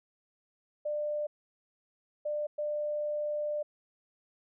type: tone bursts at uneven times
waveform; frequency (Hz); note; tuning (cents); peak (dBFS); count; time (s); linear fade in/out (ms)
sine; 596; D5; +25; -30; 3; 0.85-1.27 / 2.25-2.47 / 2.58-3.63; 10
effects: none